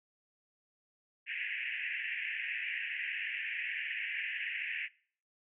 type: band-pass noise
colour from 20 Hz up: pink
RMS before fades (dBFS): -38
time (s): 1.26-4.89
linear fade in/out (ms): 50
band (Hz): 1700 to 2800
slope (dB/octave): 96
effects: noise-tail reverb RT60 0.5 s tail -22 dB re dry